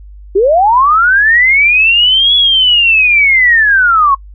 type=linear two-way sweep; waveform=sine; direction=up then down; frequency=361.2 to 3400 to 1066 Hz; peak=-5 dBFS; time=0.35-4.15 s; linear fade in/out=10 ms; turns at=2.35 s; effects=noise-tail reverb RT60 0.1 s tail -22 dB re dry + added 50 Hz sine -30 dBFS peak until 4.34 s